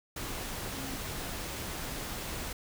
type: tone in noise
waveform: sine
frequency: 268.3 Hz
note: C4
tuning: 44 cents sharp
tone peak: -43 dBFS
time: 0.72-0.97 s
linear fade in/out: 5 ms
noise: pink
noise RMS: -38 dBFS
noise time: 0.16-2.53 s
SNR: -8 dB
effects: none